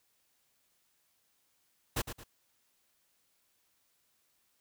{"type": "noise with echo", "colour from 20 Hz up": "pink", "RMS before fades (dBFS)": -32, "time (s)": [1.96, 2.02], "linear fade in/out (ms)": 10, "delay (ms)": 110, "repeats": 2, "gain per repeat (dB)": -9, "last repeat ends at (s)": 2.24, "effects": ["white hiss -74 dBFS RMS until 4.6 s"]}